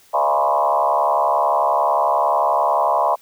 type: tone with frequency modulation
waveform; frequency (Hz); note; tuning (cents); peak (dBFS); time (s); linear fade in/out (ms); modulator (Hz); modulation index
sine; 830; G#5; -1; -14; 0.13-3.16; 20; 71.2; 3.6
effects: white hiss -52 dBFS RMS until 3.21 s